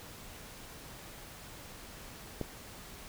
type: click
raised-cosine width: 2 ms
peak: -20 dBFS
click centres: 2.413 s
effects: pink hiss -49 dBFS RMS until 3.08 s